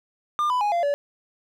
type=tone with pitch steps; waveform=triangle; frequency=1200 / 997.5 / 829.1 / 689.2 / 572.9 Hz; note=D6 / B5 / G#5 / F5 / D5; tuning=+37 / +17 / -3 / -23 / -43 cents; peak=-18 dBFS; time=0.39-0.94 s; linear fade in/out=0 ms; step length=110 ms; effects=none